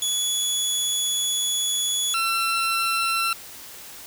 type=tone pair in turn; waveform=20% pulse; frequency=3399 / 1348.9 Hz; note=G#7 / E6; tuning=+39 / +39 cents; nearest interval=octave + major third; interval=1600 cents; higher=first; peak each=-16 dBFS; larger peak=neither; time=0.02-2.14 / 2.14-3.33 s; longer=first; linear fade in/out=2 ms; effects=white hiss -41 dBFS RMS until 4.06 s